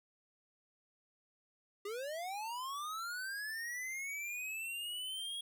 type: linear sweep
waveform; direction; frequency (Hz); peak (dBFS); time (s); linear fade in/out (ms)
square; up; 392 to 3316; -40; 1.85-5.41; 5
effects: none